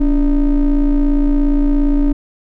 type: ring-modulated tone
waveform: triangle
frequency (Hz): 156.6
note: D#3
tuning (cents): +11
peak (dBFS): -5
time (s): 0-2.13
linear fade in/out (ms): 10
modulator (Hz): 128
effects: none